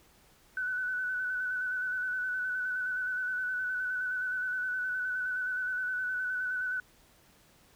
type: tone with vibrato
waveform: sine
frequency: 1497 Hz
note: F#6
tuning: 20 cents sharp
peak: -30 dBFS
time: 0.57-6.8 s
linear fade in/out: 2 ms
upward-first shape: square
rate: 9.6 Hz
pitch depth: 24 cents each way
effects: pink hiss -62 dBFS RMS until 7.75 s